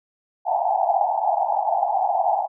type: band-pass noise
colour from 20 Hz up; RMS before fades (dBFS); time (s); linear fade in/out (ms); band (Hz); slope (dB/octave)
white; -21; 0.45-2.48; 50; 670 to 870; 96
effects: none